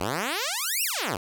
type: exponential two-way sweep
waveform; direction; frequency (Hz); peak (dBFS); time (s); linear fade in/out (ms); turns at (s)
5% pulse; up then down; 80.9 to 2890 to 80.9; -15; 0-1.17; 5; 0.83
effects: none